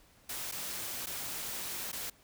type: noise with dropouts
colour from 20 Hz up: white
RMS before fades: -39 dBFS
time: 0.29-2.1 s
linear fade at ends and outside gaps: 5 ms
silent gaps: 0.515-0.521 / 1.06-1.068 / 1.918-1.928 s
effects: pink hiss -63 dBFS RMS until 2.23 s